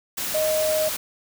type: tone in noise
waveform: sine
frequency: 622.3 Hz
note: D#5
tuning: in tune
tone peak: -20 dBFS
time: 0.34-0.89 s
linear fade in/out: 10 ms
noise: white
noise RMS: -28 dBFS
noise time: 0.17-0.97 s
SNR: +5 dB
effects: none

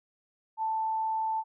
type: tone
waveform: sine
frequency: 883 Hz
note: A5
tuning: 6 cents sharp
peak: -27 dBFS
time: 0.57-1.44 s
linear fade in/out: 50 ms
effects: none

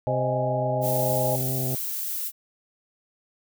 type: harmonic tone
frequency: 130 Hz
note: C3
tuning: 11 cents flat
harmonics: 1 / 2 / 3 / 4 / 5 / 6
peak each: -27 / -35 / -36 / -41 / -39 / -44 dBFS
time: 0.07-1.75 s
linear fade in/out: 0 ms
type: chord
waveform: sine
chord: Ab major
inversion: first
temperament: just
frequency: 519.1 / 623 / 830.6 Hz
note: C5 / Eb5 / Ab5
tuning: -14 / +2 / 0 cents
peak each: -30 / -26 / -30 dBFS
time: 0.07-1.36 s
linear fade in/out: 5 ms
type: noise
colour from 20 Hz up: violet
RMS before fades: -30 dBFS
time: 0.81-2.32 s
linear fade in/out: 50 ms
effects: none

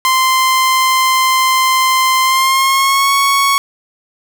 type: tone with pitch glide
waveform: sawtooth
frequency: 1041 to 1109.3 Hz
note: C6 to C#6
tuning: -9 to +1 cents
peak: -6 dBFS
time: 0.05-3.58 s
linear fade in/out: 0 ms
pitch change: +110 cents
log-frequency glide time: 2.22-3.13 s
effects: 8-bit

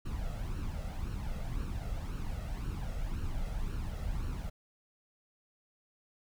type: noise with flanger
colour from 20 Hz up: brown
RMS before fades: -36 dBFS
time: 0.05-4.5 s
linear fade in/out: 10 ms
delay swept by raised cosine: 0.71 to 1.54 ms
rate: 1.9 Hz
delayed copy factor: +0.6
effects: none

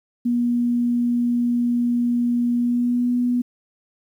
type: tone with pitch glide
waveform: sine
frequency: 240.4 to 244.9 Hz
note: B3 to B3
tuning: -46 to -14 cents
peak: -17 dBFS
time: 0.25-3.42 s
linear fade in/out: 10 ms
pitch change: +32 cents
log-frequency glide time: 2.56-3.13 s
effects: 9-bit

